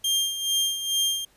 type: tone with tremolo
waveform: sawtooth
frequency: 3194 Hz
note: G7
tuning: 32 cents sharp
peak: -17 dBFS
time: 0.04-1.25 s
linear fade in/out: 5 ms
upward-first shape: sine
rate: 2.3 Hz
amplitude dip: 65%
effects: pink hiss -60 dBFS RMS until 1.36 s + resampled to 32000 Hz